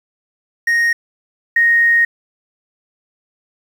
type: tone pair in turn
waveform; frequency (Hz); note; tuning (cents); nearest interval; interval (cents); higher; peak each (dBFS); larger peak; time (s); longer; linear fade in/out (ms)
triangle / sine; 1864.7 / 1864.7; A#6 / A#6; 0 / 0; unison; 0; neither; -10 / -9; second; 0.67-0.93 / 1.56-2.05; second; 5
effects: 7-bit